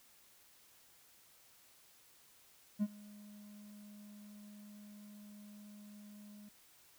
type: tone with ADSR envelope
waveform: triangle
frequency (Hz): 207.7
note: G#3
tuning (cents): 0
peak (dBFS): -26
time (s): 2.79-6.49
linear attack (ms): 35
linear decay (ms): 44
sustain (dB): -24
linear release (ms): 6
effects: tanh soft clip ceiling -23 dBFS + white hiss -65 dBFS RMS until 6.98 s